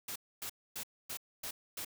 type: noise bursts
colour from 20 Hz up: white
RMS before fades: -41 dBFS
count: 6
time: 0.08-1.848 s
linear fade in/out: 5 ms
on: 78 ms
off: 260 ms
effects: none